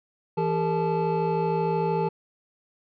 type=tone cluster; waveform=triangle; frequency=164.6 / 401.6 / 454.6 / 869 Hz; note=E3 / G4 / A#4 / A5; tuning=-2 / +42 / -43 / -22 cents; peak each=-26 dBFS; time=0.37-2.09 s; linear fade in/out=10 ms; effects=resampled to 11025 Hz